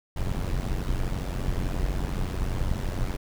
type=noise with amplitude modulation; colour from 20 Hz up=brown; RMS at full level=-24 dBFS; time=0.16-3.17 s; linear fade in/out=10 ms; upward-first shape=sine; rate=91.7 Hz; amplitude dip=80%; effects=none